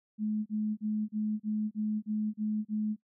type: tone bursts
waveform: sine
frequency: 213.5 Hz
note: G#3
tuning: 48 cents sharp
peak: -28 dBFS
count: 9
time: 0.18-2.964 s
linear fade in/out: 50 ms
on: 280 ms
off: 33 ms
effects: noise-tail reverb RT60 0.1 s tail -21 dB re dry